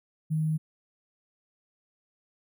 sine tone with sample-and-hold, 156.6 Hz, D#3, 11 cents sharp, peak -24 dBFS, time 0.3-0.58 s, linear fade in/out 20 ms, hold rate 11025 Hz, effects none

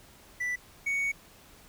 triangle tone pair in turn, 1975.5 / 2230 Hz, B6 / C#7, 0 / +10 cents, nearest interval major second, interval 210 cents, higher second, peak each -27 / -25 dBFS, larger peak second, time 0.4-0.56 / 0.86-1.12 s, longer second, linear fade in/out 10 ms, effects pink hiss -55 dBFS RMS until 1.68 s

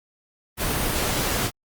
pink noise, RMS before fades -24 dBFS, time 0.57-1.51 s, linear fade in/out 50 ms, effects Opus 32 kbps

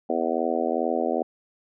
harmonic tone, 82.41 Hz, E2, in tune, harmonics 3 / 4 / 5 / 6 / 7 / 8 / 9, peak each -30 / -30 / -30 / -30 / -30 / -30 / -30 dBFS, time 0.09-1.23 s, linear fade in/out 10 ms, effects none

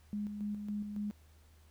sine tone with tremolo, 207.4 Hz, G#3, 2 cents flat, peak -34 dBFS, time 0.13-1.11 s, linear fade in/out 0 ms, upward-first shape square, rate 3.6 Hz, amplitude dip 45%, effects added 77 Hz sine -59 dBFS peak until 1.7 s + pink hiss -68 dBFS RMS until 1.7 s

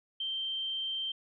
sine tone, 3136 Hz, G7, in tune, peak -32 dBFS, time 0.2-1.12 s, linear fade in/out 5 ms, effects none

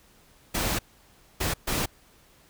pink noise bursts at uneven times, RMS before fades -27 dBFS, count 3, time 0.54-0.79 / 1.4-1.54 / 1.67-1.86 s, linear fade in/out 10 ms, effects pink hiss -58 dBFS RMS until 2.49 s

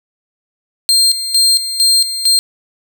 30% pulse tone with tremolo, 4200 Hz, C8, 6 cents sharp, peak -5 dBFS, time 0.89-2.39 s, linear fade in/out 0 ms, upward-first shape square, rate 2.2 Hz, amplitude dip 70%, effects 7-bit

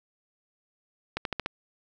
accelerating click train, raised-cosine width 0.3 ms, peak -13 dBFS, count 5, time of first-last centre 1.17-1.461 s, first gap 82 ms, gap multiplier 0.92, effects none

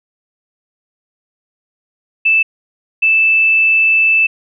sine tone pair in turn, 2637 / 2637 Hz, E7 / E7, 0 / 0 cents, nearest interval unison, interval 0 cents, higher neither, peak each -8 dBFS, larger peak neither, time 2.25-2.43 / 3.02-4.27 s, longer second, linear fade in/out 10 ms, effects none

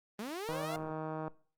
sawtooth linear sweep, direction up, 195.5 to 710 Hz, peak -34 dBFS, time 0.19-0.76 s, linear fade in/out 2 ms
click train, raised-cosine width 1 ms, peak -26 dBFS, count 125, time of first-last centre 0.49-1.28 s, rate 157 Hz
effects noise-tail reverb RT60 0.4 s tail -20 dB re dry + Opus 32 kbps

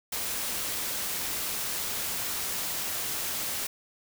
white noise, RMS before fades -32 dBFS, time 0.12-3.67 s, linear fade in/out 5 ms, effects none

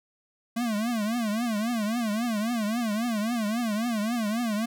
square tone with vibrato, 223.8 Hz, A3, 30 cents sharp, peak -26 dBFS, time 0.56-4.66 s, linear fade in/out 10 ms, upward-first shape triangle, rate 3.7 Hz, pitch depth 180 cents each way, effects none

